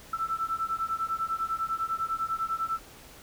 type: beating tone pair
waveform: sine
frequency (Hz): 1322 / 1332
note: E6 / E6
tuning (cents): +5 / +18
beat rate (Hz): 10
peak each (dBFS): -31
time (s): 0.13-2.79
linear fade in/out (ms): 5
effects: pink hiss -50 dBFS RMS until 3.22 s